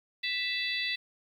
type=harmonic tone with a mistuned harmonic; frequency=659.3 Hz; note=E5; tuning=in tune; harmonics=3 / 4 / 5 / 6 / 7; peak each=-34 / -35 / -36 / -36 / -41 dBFS; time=0.23-0.96 s; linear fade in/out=10 ms; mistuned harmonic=5; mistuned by=+85 cents; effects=10-bit